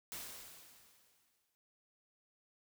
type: noise with exponential decay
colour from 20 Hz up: white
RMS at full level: -44 dBFS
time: 0.12-1.55 s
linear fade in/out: 0 ms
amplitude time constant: 310 ms
effects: none